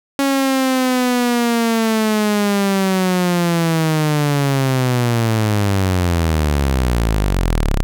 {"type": "linear sweep", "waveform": "sawtooth", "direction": "down", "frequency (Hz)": [277.2, 31], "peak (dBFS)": -10, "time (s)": [0.19, 7.83], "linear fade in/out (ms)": 0, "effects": []}